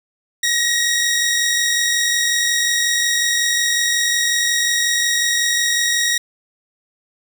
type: tone pair together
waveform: 15% pulse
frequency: 1851 / 1896.5 Hz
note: A#6 / A#6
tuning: -13 / +29 cents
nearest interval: unison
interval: 42 cents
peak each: -18 / -10 dBFS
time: 0.43-6.18 s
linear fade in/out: 5 ms
effects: none